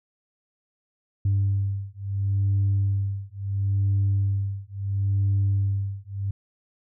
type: beating tone pair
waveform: sine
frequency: 98.5 / 99.23 Hz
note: G2 / G2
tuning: +9 / +22 cents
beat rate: 0.73 Hz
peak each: -23 dBFS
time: 1.25-6.31 s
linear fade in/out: 5 ms
effects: tanh soft clip ceiling -16 dBFS